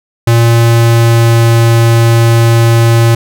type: tone with pitch glide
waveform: square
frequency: 116.54 to 115.73 Hz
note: A#2 to A#2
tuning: 0 to -12 cents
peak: -5 dBFS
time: 0.27-3.15 s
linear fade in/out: 5 ms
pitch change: -12 cents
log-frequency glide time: 0.42-1.48 s
effects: none